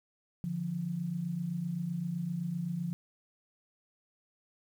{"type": "tone pair together", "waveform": "sine", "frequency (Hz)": [146.83, 174.61], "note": ["D3", "F3"], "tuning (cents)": [0, 0], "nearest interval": "minor third", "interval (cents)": 300, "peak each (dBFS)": [-38, -33], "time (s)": [0.44, 2.93], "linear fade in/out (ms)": 0, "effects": ["10-bit"]}